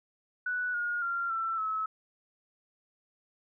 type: tone with pitch steps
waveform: sine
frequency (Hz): 1480 / 1431.2 / 1384.1 / 1338.5 / 1294.4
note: F#6 / F6 / F6 / E6 / E6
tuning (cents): 0 / +42 / -16 / +26 / -32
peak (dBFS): -29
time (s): 0.46-1.86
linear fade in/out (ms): 5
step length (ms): 280
effects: none